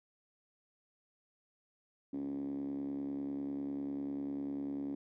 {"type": "tone with band-pass filter", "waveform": "5% pulse", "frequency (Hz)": 70.1, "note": "C#2", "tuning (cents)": 20, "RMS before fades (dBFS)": -39, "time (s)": [2.13, 4.95], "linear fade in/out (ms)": 5, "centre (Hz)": 270, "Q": 9.8, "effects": []}